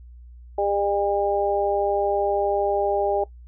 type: harmonic tone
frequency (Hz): 201.4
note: G3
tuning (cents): +47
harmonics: 2 / 3 / 4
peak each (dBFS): -24 / -24 / -24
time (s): 0.58-3.24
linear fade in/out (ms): 5
effects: noise-tail reverb RT60 0.1 s tail -19 dB re dry + added 60 Hz sine -41 dBFS peak until 3.47 s